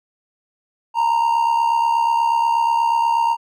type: tone with amplitude modulation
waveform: triangle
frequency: 927 Hz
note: A#5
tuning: 10 cents flat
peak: -10 dBFS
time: 0.94-3.37 s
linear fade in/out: 50 ms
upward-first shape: sine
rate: 68.3 Hz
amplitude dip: 60%
effects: none